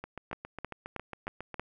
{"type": "two click trains", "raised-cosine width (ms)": 0.5, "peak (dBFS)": [-20, -24], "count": [5, 12], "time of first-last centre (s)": [[0.33, 1.596], [0.04, 1.543]], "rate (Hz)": [3.16, 7.32], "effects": []}